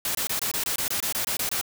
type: noise bursts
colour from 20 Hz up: white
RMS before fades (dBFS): -27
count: 13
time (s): 0.05-1.613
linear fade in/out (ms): 2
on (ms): 99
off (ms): 23
effects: none